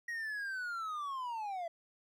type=linear sweep; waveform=triangle; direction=down; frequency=1898 to 659.3 Hz; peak=-35 dBFS; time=0.08-1.68 s; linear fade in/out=5 ms; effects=none